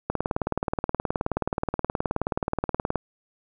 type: click train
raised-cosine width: 1 ms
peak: -10 dBFS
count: 55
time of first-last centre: 0.1-2.957 s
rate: 18.9 Hz
effects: none